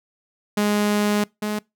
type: tone pair in turn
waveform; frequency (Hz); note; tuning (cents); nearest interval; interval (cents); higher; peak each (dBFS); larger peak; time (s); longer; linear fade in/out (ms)
sawtooth; 207.7 / 210.7; G#3 / G#3; 0 / +25; unison; 25; second; -14 / -19; first; 0.57-1.24 / 1.42-1.59; first; 5
effects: noise-tail reverb RT60 0.2 s tail -24 dB re dry